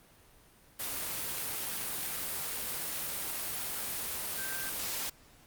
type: tone in noise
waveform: sine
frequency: 1568 Hz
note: G6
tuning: in tune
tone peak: -40 dBFS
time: 4.37-4.7 s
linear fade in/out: 10 ms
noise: white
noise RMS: -36 dBFS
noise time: 0.79-5.1 s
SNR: -7 dB
effects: pink hiss -60 dBFS RMS until 5.46 s + Opus 32 kbps